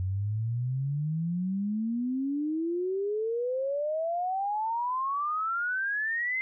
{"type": "exponential sweep", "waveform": "sine", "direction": "up", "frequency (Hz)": [90.7, 2093], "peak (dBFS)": -27, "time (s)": [0, 6.41], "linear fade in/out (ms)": 0, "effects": []}